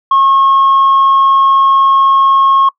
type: tone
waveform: sine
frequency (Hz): 1086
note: C#6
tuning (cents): -36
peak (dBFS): -4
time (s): 0.11-2.69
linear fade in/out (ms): 5
effects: noise-tail reverb RT60 0.1 s tail -22 dB re dry + tanh soft clip ceiling -3 dBFS